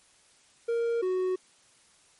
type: tone pair in turn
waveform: triangle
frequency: 466.2 / 370 Hz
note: A#4 / F#4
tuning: 0 / 0 cents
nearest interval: major third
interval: 400 cents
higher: first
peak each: -23 dBFS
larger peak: neither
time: 0.68-1.02 / 1.02-1.36 s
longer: neither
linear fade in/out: 10 ms
effects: white hiss -61 dBFS RMS until 2.19 s + MP3 48 kbps